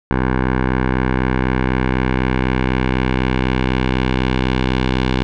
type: tone with low-pass filter sweep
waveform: 10% pulse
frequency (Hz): 64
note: C2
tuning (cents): -38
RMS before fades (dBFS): -17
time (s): 0.11-5.23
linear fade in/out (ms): 0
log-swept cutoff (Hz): 1600 to 3400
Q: 1.6
effects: none